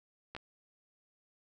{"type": "clicks", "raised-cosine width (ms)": 0.3, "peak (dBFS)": -26, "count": 2, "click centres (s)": [0.35, 0.365], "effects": []}